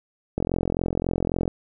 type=click train; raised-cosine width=2 ms; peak=-10 dBFS; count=49; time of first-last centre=0.38-1.478 s; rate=43.7 Hz; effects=none